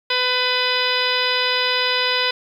harmonic tone with a mistuned harmonic, 501 Hz, B4, 25 cents sharp, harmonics 1 / 2 / 3 / 4 / 5 / 6 / 7 / 8 / 10, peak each -26 / -26 / -26 / -26 / -26 / -26 / -26 / -26 / -26 dBFS, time 0.1-2.31 s, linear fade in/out 5 ms, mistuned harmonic 10, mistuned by -25 cents, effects 8-bit

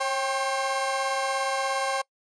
30% pulse tone cluster, 543 / 790 / 1069 Hz, C#5 / G5 / C6, -36 / +13 / +37 cents, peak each -26 / -26 / -29 dBFS, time 0-2.02 s, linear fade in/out 10 ms, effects noise-tail reverb RT60 0.1 s tail -24 dB re dry + resampled to 22050 Hz

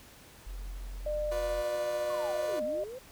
sine tone, 44.73 Hz, F1, 42 cents sharp, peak -37 dBFS, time 0.46-1.62 s, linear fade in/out 10 ms
sine tone with pitch glide, 601 to 609 Hz, D5 to D#5, +40 to -37 cents, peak -30 dBFS, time 1.06-2.84 s, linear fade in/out 5 ms, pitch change +23 cents, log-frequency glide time 1.88-2.42 s
20% pulse chord, B diminished, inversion second, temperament equal with one note detuned, 356.8 / 493.9 / 587.3 Hz, F4 / B4 / D5, +37 / 0 / 0 cents, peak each -37 / -37 / -39 dBFS, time 1.31-2.6 s, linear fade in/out 10 ms
sine linear two-way sweep, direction down then up, 1134 to 220 to 535 Hz, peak -39 dBFS, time 2.09-2.99 s, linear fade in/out 10 ms, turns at 2.63 s
effects pink hiss -54 dBFS RMS until 3.11 s

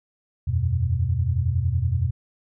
sine chord, E suspended second, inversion none, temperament equal with one note detuned, 82.41 / 93.25 / 123.47 Hz, E2 / F#2 / B2, 0 / +14 / 0 cents, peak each -24 dBFS, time 0.47-2.11 s, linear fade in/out 10 ms, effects none

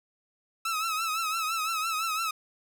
sawtooth tone with vibrato, 1301 Hz, E6, 23 cents flat, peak -24 dBFS, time 0.65-2.31 s, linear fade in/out 5 ms, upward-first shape triangle, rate 5.9 Hz, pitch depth 85 cents each way, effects none

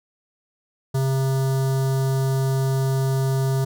square tone with notch filter, 133.7 Hz, C3, 38 cents sharp, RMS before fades -21 dBFS, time 0.94-3.65 s, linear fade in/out 10 ms, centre 2400 Hz, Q 0.68, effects none

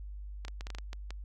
clicks, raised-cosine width 0.2 ms, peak -25 dBFS, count 9, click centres 0.45 / 0.482 / 0.609 / 0.669 / 0.703 / 0.749 / 0.785 / 0.931 / 1.106 s, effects added 50 Hz sine -40 dBFS peak until 1.24 s

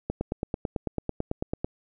click train, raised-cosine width 2 ms, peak -14 dBFS, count 15, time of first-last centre 0.1-1.645 s, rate 9.06 Hz, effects none

